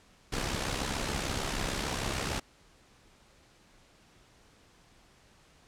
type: noise with amplitude modulation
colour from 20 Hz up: pink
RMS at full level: -30 dBFS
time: 0.32-2.4 s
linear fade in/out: 10 ms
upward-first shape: sine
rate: 66.7 Hz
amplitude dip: 60%
effects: pink hiss -61 dBFS RMS until 5.67 s + low-pass 8000 Hz 12 dB/octave